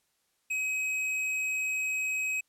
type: tone with tanh clipping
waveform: sine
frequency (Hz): 2538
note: D#7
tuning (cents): +34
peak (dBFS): -30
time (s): 0.5-2.41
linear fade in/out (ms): 10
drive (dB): 12
effects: white hiss -74 dBFS RMS until 2.48 s + low-pass 12000 Hz 12 dB/octave